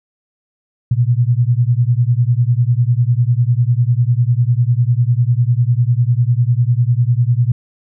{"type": "beating tone pair", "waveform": "sine", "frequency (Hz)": [116.54, 126.54], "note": ["A#2", "B2"], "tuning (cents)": [0, 43], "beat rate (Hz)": 10, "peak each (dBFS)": [-13, -14], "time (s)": [0.91, 7.52], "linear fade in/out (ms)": 5, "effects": []}